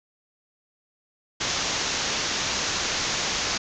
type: low-pass noise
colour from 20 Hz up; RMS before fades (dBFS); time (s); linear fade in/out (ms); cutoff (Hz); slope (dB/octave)
white; -27; 1.4-3.58; 10; 6900; 96
effects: none